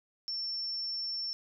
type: tone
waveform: sine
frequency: 5410 Hz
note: E8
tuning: 44 cents sharp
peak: -33 dBFS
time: 0.28-1.33 s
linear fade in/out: 0 ms
effects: none